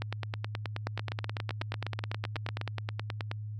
two click trains, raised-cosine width 0.3 ms, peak -18 / -18 dBFS, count 32 / 15, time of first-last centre 0.02-3.314 / 0.87-2.613 s, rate 9.41 / 8.03 Hz, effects added 106 Hz sine -36 dBFS peak until 3.59 s

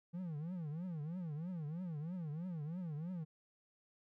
triangle tone with vibrato, 164.81 Hz, E3, in tune, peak -38 dBFS, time 0.13-3.25 s, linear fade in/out 20 ms, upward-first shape triangle, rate 3.1 Hz, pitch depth 250 cents each way, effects none

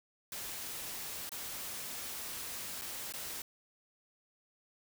white noise with dropouts, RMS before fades -42 dBFS, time 0.32-3.42 s, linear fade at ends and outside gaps 2 ms, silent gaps 1.293-1.318 / 2.814-2.818 / 3.124-3.137 s, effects none

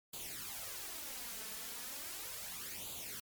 white noise with flanger, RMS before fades -45 dBFS, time 0.13-3.2 s, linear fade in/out 5 ms, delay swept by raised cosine 0.27 to 4.57 ms, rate 0.36 Hz, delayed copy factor +0.7, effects MP3 96 kbps

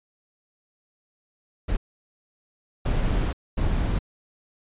brown noise bursts at uneven times, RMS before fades -23 dBFS, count 3, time 1.68-1.77 / 2.85-3.33 / 3.57-3.99 s, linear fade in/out 10 ms, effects resampled to 8000 Hz

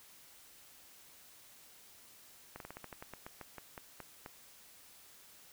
slowing click train, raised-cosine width 0.5 ms, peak -30 dBFS, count 15, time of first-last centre 2.56-4.261 s, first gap 42 ms, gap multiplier 1.15, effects white hiss -59 dBFS RMS until 5.52 s

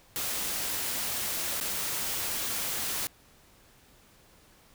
white noise with dropouts, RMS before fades -32 dBFS, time 0.16-3.07 s, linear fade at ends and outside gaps 0 ms, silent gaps 1.601-1.61 s, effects pink hiss -59 dBFS RMS until 4.74 s

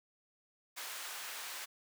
pink high-pass noise, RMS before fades -44 dBFS, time 0.76-1.66 s, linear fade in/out 20 ms, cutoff 1100 Hz, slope 12 dB/octave, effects none

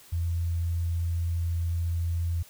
sine tone, 84.7 Hz, E2, 48 cents sharp, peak -25 dBFS, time 0.12-2.43 s, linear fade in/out 10 ms, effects white hiss -53 dBFS RMS until 2.49 s

